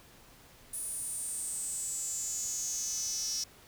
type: tone with high-pass filter sweep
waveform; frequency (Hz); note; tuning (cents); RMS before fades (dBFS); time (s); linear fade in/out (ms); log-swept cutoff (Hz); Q
sawtooth; 431.5; A4; -34; -36; 0.73-3.44; 5; 10000 to 5500; 9.5
effects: pink hiss -57 dBFS RMS until 3.67 s